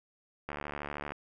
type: click train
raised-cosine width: 0.5 ms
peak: -22 dBFS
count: 47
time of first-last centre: 0.49-1.12 s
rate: 73 Hz
effects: none